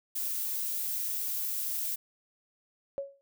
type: noise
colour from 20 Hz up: violet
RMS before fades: -33 dBFS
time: 0.15-1.96 s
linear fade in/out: 10 ms
type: tone with exponential decay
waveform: sine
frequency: 555 Hz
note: C#5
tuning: 2 cents sharp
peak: -28 dBFS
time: 2.98-3.21 s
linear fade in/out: 0 ms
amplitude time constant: 48 ms
effects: none